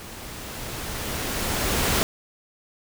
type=noise with level ramp; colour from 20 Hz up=pink; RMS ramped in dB=-40 to -21 dBFS; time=0-2.03 s; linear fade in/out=0 ms; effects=none

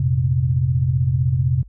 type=chord; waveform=sine; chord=F suspended fourth; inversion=none; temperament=equal with one note detuned; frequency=87.31 / 115.14 / 130.81 Hz; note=F2 / Bb2 / C3; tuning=0 / -21 / 0 cents; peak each=-22 / -23 / -17 dBFS; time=0-1.63 s; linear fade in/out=5 ms; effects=added 50 Hz sine -40 dBFS peak until 1.68 s

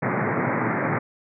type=band-pass noise; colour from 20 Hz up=pink; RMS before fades=-24 dBFS; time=0.02-0.99 s; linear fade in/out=10 ms; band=110 to 2200 Hz; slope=96 dB/octave; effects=none

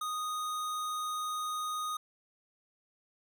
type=tone; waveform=square; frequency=1241 Hz; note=D#6; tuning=5 cents flat; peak=-34 dBFS; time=0.01-1.97 s; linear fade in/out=5 ms; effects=none

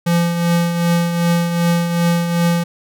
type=tone with tremolo; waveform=square; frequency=171.1 Hz; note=F3; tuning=35 cents flat; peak=-12 dBFS; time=0.06-2.64 s; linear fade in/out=10 ms; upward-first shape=triangle; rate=2.6 Hz; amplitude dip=55%; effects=none

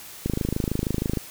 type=click train; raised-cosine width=3 ms; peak=-11 dBFS; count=25; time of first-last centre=0.26-1.173 s; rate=26.3 Hz; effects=white hiss -42 dBFS RMS until 1.3 s

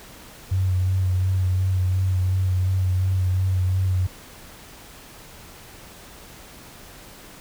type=tone with vibrato; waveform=sine; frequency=93 Hz; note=F#2; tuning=9 cents sharp; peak=-18 dBFS; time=0.51-4.07 s; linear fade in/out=10 ms; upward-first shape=sine; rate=2.8 Hz; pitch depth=25 cents each way; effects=pink hiss -44 dBFS RMS until 7.4 s

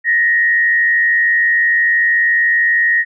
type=tone with frequency modulation; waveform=sine; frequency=1873 Hz; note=A#6; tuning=8 cents sharp; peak=-10 dBFS; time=0.04-3.05 s; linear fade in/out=50 ms; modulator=93.3 Hz; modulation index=0.61; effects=none

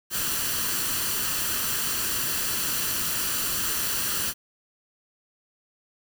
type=noise with comb filter; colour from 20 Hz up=white; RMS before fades=-27 dBFS; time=0.1-4.34 s; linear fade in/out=50 ms; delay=0.68 ms; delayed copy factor=+0.55; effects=none

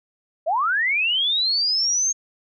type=linear sweep; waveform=sine; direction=up; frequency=587.3 to 6490 Hz; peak=-18 dBFS; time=0.46-2.13 s; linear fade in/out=20 ms; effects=none

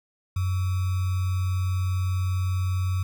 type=tone with sample-and-hold; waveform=sine; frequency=92.5 Hz; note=F#2; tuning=in tune; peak=-22 dBFS; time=0.36-3.03 s; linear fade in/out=5 ms; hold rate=1225 Hz; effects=none

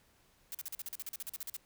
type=noise bursts; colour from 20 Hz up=blue; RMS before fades=-41 dBFS; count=16; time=0.52-1.566 s; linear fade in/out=0 ms; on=26 ms; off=42 ms; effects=pink hiss -68 dBFS RMS until 1.65 s

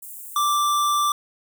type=high-pass noise; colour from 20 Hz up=white; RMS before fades=-38 dBFS; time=0.02-0.57 s; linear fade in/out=5 ms; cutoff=7600 Hz; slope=48 dB/octave
type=tone; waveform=square; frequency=1174.7 Hz; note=D6; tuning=in tune; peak=-19 dBFS; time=0.36-1.12 s; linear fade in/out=2 ms
effects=none

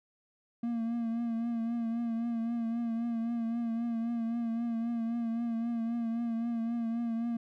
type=tone with vibrato; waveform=triangle; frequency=231.6 Hz; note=A#3; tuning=11 cents flat; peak=-28 dBFS; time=0.63-7.37 s; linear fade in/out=5 ms; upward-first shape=triangle; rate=3.8 Hz; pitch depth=47 cents each way; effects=none

